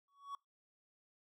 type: tone with exponential growth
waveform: triangle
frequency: 1122 Hz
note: C#6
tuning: 21 cents sharp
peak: -37 dBFS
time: 0.08-0.35 s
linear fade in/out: 2 ms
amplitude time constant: 57 ms
effects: noise-tail reverb RT60 0.2 s tail -24 dB re dry